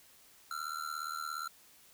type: tone with amplitude modulation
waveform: square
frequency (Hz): 1361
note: F6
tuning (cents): -45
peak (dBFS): -34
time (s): 0.51-1.48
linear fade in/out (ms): 2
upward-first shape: sine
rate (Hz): 77.2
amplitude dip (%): 90
effects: white hiss -61 dBFS RMS until 1.93 s